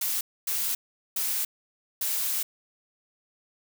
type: noise bursts at uneven times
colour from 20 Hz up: blue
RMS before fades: -28 dBFS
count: 4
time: 0.01-0.21 / 0.47-0.75 / 1.16-1.45 / 2.01-2.43 s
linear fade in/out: 5 ms
effects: none